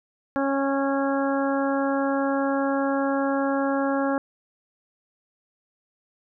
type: harmonic tone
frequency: 275 Hz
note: C#4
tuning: 14 cents flat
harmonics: 1 / 2 / 3 / 4 / 5 / 6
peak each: -24 / -26 / -30 / -33 / -33 / -35 dBFS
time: 0.36-4.18 s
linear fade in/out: 0 ms
effects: none